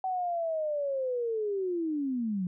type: linear sweep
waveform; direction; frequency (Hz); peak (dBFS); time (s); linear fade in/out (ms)
sine; down; 760 to 174.61; -28; 0.04-2.47; 2
effects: none